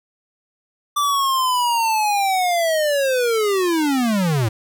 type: linear sweep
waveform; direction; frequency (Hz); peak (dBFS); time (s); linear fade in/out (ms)
square; down; 1174.7 to 103.83; -17; 0.96-4.49; 10
effects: none